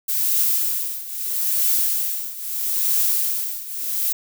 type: noise with tremolo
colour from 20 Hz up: violet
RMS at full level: -18 dBFS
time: 0.08-4.13 s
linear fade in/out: 10 ms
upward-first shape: triangle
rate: 0.77 Hz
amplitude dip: 85%
effects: none